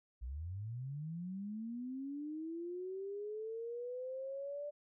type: linear sweep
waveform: sine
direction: up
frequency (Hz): 55.6 to 590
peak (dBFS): -40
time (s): 0.21-4.71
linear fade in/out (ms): 20
effects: none